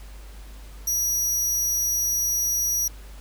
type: tone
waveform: sawtooth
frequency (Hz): 5790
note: F#8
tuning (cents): -38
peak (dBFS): -19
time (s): 0.87-2.88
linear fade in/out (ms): 5
effects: added 50 Hz sine -39 dBFS peak until 3.2 s + pink hiss -50 dBFS RMS until 3.2 s